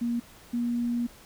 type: tone pair in turn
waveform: sine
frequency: 236.8 / 238.6 Hz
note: A#3 / A#3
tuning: +27 / +41 cents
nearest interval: unison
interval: 14 cents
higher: second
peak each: -25 dBFS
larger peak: neither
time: 0.01-0.2 / 0.53-1.07 s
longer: second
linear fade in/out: 10 ms
effects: pink hiss -52 dBFS RMS until 1.25 s